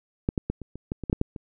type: clicks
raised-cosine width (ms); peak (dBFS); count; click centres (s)
3; -10 / -12 / -13 / -24 / -25 / -15 / -20 / -15 / -8 / -9 / -23; 11; 0.289 / 0.378 / 0.5 / 0.617 / 0.756 / 0.919 / 1.037 / 1.098 / 1.129 / 1.214 / 1.362
effects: none